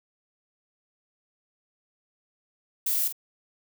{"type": "noise with echo", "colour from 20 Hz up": "violet", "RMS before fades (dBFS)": -26, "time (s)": [2.86, 3.08], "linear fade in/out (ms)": 5, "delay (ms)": 46, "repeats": 1, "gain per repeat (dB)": -9, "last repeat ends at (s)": 3.126, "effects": []}